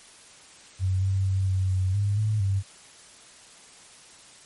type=tone with pitch steps; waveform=sine; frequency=94 / 96.3 / 95.7 / 94.4 / 93.7 / 101.4 / 107.1 / 97.8 Hz; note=F#2 / G2 / G2 / F#2 / F#2 / G#2 / A2 / G2; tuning=+28 / -30 / -41 / +35 / +22 / -41 / -46 / -4 cents; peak=-21 dBFS; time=0.79-2.63 s; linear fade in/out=50 ms; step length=230 ms; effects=white hiss -50 dBFS RMS until 4.45 s + MP3 48 kbps